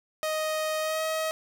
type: tone with pitch glide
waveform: sawtooth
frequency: 624 to 634.5 Hz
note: D#5 to D#5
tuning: +5 to +34 cents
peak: -23 dBFS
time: 0.23-1.31 s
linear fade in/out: 0 ms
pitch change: +29 cents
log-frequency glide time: 0.8-1.02 s
effects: none